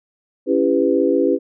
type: chord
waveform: sine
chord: C# half-diminished seventh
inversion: none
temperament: just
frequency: 277.2 / 332.6 / 399.1 / 498.9 Hz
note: C#4 / E4 / G4 / B4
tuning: 0 / +16 / +31 / +17 cents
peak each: -19 dBFS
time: 0.46-1.39 s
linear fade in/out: 50 ms
effects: none